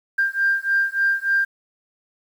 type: beating tone pair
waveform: sine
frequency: 1589 / 1592.4 Hz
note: G6 / G6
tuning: +23 / +27 cents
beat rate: 3.4 Hz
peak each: -20 dBFS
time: 0.18-1.45 s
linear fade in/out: 10 ms
effects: tanh soft clip ceiling -10 dBFS + 8-bit